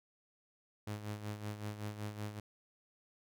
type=tone with tremolo; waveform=sawtooth; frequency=105.1 Hz; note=G#2; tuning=21 cents sharp; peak=-34 dBFS; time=0.87-2.4 s; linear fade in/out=5 ms; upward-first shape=sine; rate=5.3 Hz; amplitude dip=65%; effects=none